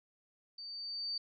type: tone with level ramp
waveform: sine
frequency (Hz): 4600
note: D8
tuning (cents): -37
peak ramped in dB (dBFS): -44 to -34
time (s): 0.58-1.18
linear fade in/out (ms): 5
effects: none